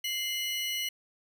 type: tone pair together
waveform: 35% pulse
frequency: 2093 / 2948 Hz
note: C7 / F#7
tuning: 0 / -7 cents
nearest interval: tritone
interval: 593 cents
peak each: -34 / -30 dBFS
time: 0.04-0.89 s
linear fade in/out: 5 ms
effects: none